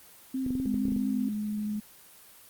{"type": "tone with vibrato", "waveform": "sine", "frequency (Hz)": 258.9, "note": "C4", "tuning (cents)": -18, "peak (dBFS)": -28, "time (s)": [0.34, 1.29], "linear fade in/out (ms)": 5, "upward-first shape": "sine", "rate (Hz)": 4.4, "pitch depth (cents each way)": 36}
{"type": "clicks", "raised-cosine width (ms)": 3, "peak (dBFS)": -24, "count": 10, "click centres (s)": [0.464, 0.506, 0.553, 0.6, 0.658, 0.743, 0.854, 0.884, 0.92, 0.964]}
{"type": "tone with pitch glide", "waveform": "sine", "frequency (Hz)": [207.7, 210.6], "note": ["G#3", "G#3"], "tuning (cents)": [0, 24], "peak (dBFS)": -29, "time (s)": [0.65, 1.8], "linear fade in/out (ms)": 10, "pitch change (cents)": 24, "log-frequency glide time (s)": [1.09, 1.15]}
{"effects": ["white hiss -53 dBFS RMS until 2.49 s", "Opus 24 kbps"]}